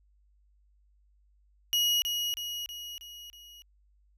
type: tone with echo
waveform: 35% pulse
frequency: 2900 Hz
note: F#7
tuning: 35 cents flat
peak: -22 dBFS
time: 1.73-2.02 s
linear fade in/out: 0 ms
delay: 320 ms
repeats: 5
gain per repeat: -5 dB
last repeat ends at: 3.62 s
effects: added 50 Hz sine -62 dBFS peak until 4.17 s